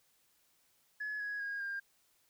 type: tone with pitch steps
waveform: sine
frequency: 1700 / 1666.9 / 1634.5 / 1602.7 Hz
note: G#6 / G#6 / G#6 / G6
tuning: +40 / +6 / -28 / +38 cents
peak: -35 dBFS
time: 1-1.8 s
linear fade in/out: 10 ms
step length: 200 ms
effects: tanh soft clip ceiling -33 dBFS + white hiss -72 dBFS RMS until 2.29 s